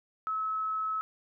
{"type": "tone", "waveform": "sine", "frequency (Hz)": 1293, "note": "E6", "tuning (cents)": -34, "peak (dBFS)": -29, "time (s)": [0.27, 1.01], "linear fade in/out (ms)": 0, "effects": []}